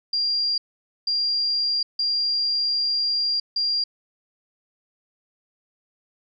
sine tone bursts at uneven times, 4777 Hz, D8, 29 cents sharp, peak -20 dBFS, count 4, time 0.13-0.58 / 1.07-1.83 / 1.99-3.4 / 3.56-3.84 s, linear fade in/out 5 ms, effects none

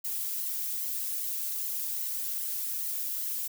violet noise with flanger, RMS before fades -33 dBFS, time 0.04-3.48 s, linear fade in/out 10 ms, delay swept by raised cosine 0.96 to 3.26 ms, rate 2.5 Hz, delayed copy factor +0.85, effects none

